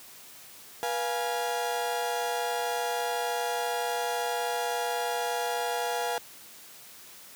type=chord; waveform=35% pulse; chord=F diminished; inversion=second; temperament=equal with one note detuned; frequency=483.7 / 698.5 / 830.6 Hz; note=Cb5 / F5 / Ab5; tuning=-36 / 0 / 0 cents; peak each=-31 dBFS; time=0.83-6.18 s; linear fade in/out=0 ms; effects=white hiss -49 dBFS RMS until 7.35 s + high-pass 100 Hz 12 dB/octave